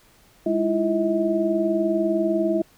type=tone cluster; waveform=sine; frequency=204.8 / 318.2 / 338.2 / 641 Hz; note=G#3 / D#4 / E4 / E5; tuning=-24 / +39 / +44 / -49 cents; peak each=-27 / -27 / -22 / -24 dBFS; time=0.46-2.62 s; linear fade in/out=5 ms; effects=pink hiss -56 dBFS RMS until 2.77 s